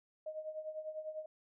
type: tone with tremolo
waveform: sine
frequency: 622.3 Hz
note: D#5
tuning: in tune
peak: -37 dBFS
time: 0.26-1.26 s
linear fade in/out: 5 ms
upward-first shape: triangle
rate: 10 Hz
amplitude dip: 80%
effects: none